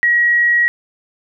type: tone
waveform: sine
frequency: 1906 Hz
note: A#6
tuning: 38 cents sharp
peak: -10 dBFS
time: 0.03-0.68 s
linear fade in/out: 0 ms
effects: none